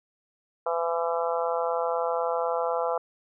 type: harmonic tone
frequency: 168 Hz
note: E3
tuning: 33 cents sharp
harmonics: 3 / 4 / 5 / 6 / 7 / 8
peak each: -28 / -30 / -32 / -34 / -35 / -36 dBFS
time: 0.66-2.98 s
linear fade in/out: 5 ms
effects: none